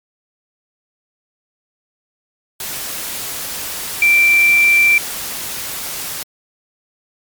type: tone in noise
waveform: sine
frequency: 2349 Hz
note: D7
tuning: in tune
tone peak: -8 dBFS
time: 4.02-4.98 s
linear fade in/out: 2 ms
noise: white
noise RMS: -25 dBFS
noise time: 2.6-6.23 s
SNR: +14 dB
effects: MP3 96 kbps